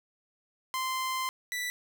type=tone pair in turn; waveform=sawtooth; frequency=1040 / 1972.9 Hz; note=C6 / B6; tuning=-11 / -2 cents; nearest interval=major seventh; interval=1109 cents; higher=second; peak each=-26 / -28 dBFS; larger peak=first; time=0.74-1.29 / 1.52-1.7 s; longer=first; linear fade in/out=0 ms; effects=none